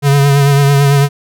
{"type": "tone with vibrato", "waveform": "square", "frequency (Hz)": 140.8, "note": "C#3", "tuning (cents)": 27, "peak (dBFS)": -7, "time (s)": [0.02, 1.09], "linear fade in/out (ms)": 50, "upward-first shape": "triangle", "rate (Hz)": 9, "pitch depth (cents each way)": 39, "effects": []}